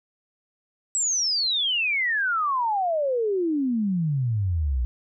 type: exponential sweep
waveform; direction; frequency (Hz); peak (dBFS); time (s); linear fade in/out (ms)
sine; down; 7902 to 58.27; -21; 0.95-4.85; 0
effects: none